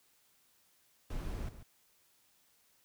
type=noise with echo; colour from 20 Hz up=brown; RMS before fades=-39 dBFS; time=1.1-1.49 s; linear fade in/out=5 ms; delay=140 ms; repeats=1; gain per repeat=-12 dB; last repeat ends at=1.63 s; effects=white hiss -70 dBFS RMS until 2.84 s